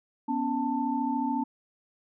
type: tone cluster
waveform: sine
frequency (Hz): 245.1 / 279.1 / 887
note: B3 / C#4 / A5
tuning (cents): -13 / +12 / +14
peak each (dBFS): -30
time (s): 0.28-1.44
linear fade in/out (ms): 10
effects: none